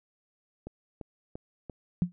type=click train; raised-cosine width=2 ms; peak=-26 dBFS; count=4; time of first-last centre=0.67-1.697 s; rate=2.92 Hz
type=tone with exponential decay; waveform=sine; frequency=176.2 Hz; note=F3; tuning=16 cents sharp; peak=-18 dBFS; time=2.02-2.12 s; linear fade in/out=0 ms; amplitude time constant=21 ms
effects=none